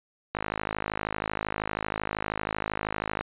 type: click train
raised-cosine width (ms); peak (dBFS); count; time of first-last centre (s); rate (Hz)
0.5; -13; 152; 0.35-3.21; 52.8
effects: resampled to 8000 Hz